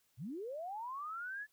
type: linear sweep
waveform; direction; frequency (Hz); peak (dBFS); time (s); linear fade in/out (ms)
sine; up; 98 to 1740; -40; 0.17-1.47; 50
effects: white hiss -75 dBFS RMS until 1.52 s